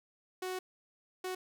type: tone bursts at uneven times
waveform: sawtooth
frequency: 370 Hz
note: F#4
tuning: in tune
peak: -32 dBFS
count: 2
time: 0.42-0.59 / 1.24-1.35 s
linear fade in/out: 5 ms
effects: none